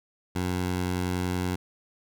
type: tone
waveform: 15% pulse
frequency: 90.6 Hz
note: F#2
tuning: 36 cents flat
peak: -20 dBFS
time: 0.35-1.56 s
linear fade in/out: 10 ms
effects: none